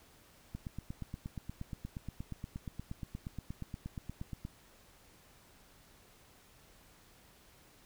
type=click train; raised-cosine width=5 ms; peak=-28 dBFS; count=34; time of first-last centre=0.55-4.451 s; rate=8.46 Hz; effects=pink hiss -62 dBFS RMS until 7.85 s